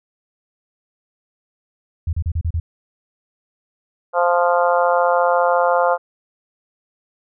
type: tone bursts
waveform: sine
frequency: 82.41 Hz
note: E2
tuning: in tune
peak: -17 dBFS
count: 6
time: 2.07-2.6 s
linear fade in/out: 5 ms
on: 60 ms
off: 34 ms
type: harmonic tone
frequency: 174.61 Hz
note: F3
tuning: in tune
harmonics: 3 / 4 / 5 / 6 / 7 / 8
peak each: -17 / -19 / -21 / -23 / -24 / -25 dBFS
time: 4.13-5.98 s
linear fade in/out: 50 ms
effects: none